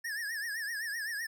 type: tone with vibrato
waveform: square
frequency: 1759 Hz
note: A6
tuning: 1 cent flat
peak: -35 dBFS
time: 0.04-1.27 s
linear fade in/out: 10 ms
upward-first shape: triangle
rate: 7.8 Hz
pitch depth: 150 cents each way
effects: none